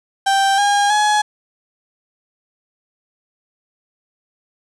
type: tone with pitch steps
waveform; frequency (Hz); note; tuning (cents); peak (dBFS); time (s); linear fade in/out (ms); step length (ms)
35% pulse; 784 / 812.6 / 842.2; G5 / G#5 / G#5; 0 / -38 / +24; -11; 0.26-1.22; 10; 320
effects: resampled to 22050 Hz + 7-bit